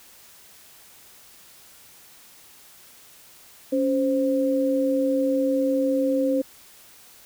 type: tone pair together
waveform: sine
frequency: 277.2 / 523.3 Hz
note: C#4 / C5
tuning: 0 / 0 cents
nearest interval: major seventh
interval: 1100 cents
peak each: -22 dBFS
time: 3.72-6.42 s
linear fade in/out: 10 ms
effects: white hiss -50 dBFS RMS until 7.25 s